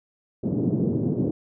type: band-pass noise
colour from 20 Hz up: pink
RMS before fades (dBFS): -24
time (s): 0.43-1.31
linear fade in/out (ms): 5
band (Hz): 130 to 390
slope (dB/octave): 24
effects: none